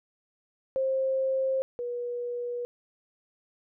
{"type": "tone pair in turn", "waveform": "sine", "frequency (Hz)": [530, 483.9], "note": ["C5", "B4"], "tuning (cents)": [22, -35], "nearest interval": "major second", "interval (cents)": 157, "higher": "first", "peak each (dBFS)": [-24, -30], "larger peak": "first", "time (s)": [[0.76, 1.62], [1.79, 2.65]], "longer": "neither", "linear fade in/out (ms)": 0, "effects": []}